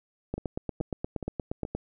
two click trains, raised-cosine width 2 ms, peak -21 / -17 dBFS, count 4 / 13, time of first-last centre 0.38-1.651 / 0.34-1.75 s, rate 2.36 / 8.51 Hz, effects none

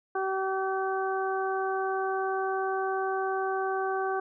harmonic tone, 382.8 Hz, G4, 41 cents flat, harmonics 1 / 2 / 3 / 4, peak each -30 / -31 / -35 / -36 dBFS, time 0.15-4.2 s, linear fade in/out 5 ms, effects none

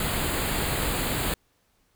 pink band-stop noise, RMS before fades -27 dBFS, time 0-1.34 s, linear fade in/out 2 ms, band 4700 to 6900 Hz, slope 96 dB/octave, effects pink hiss -68 dBFS RMS until 1.95 s

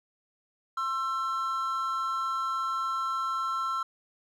triangle tone pair together, 1063 / 1339.3 Hz, C6 / E6, +27 / +27 cents, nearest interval major third, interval 400 cents, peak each -32 / -27 dBFS, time 0.77-3.83 s, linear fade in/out 5 ms, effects none

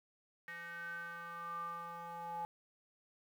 square tone with band-pass filter sweep, 170.1 Hz, F3, 45 cents flat, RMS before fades -45 dBFS, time 0.48-2.45 s, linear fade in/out 0 ms, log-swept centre 1800 to 870 Hz, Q 9.2, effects 11-bit

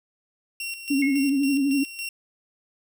sawtooth tone with tremolo, 2737 Hz, F7, 36 cents flat, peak -26 dBFS, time 0.6-2.09 s, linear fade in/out 2 ms, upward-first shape square, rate 3.6 Hz, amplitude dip 60%
sine tone with vibrato, 277.2 Hz, C#4, in tune, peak -19 dBFS, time 0.9-1.84 s, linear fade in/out 10 ms, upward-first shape sine, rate 12 Hz, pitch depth 69 cents each way
sine tone with exponential decay, 2171 Hz, C#7, 37 cents flat, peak -22 dBFS, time 1.02-1.38 s, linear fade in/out 5 ms, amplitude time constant 77 ms
effects none

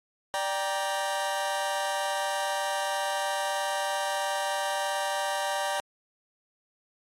sawtooth chord, G minor, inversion second, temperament just, 588 / 784 / 940.8 Hz, D5 / G5 / Bb5, +2 / 0 / +16 cents, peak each -28 / -27 / -29 dBFS, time 0.34-5.8 s, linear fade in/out 0 ms, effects low-pass 11000 Hz 12 dB/octave + AAC 48 kbps

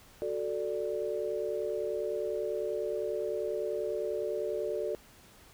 sine chord, D major, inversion first, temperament equal, 370 / 440 / 587.3 Hz, F#4 / A4 / D5, 0 / 0 / 0 cents, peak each -36 / -34 / -35 dBFS, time 0.22-4.95 s, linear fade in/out 0 ms, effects pink hiss -57 dBFS RMS until 5.53 s

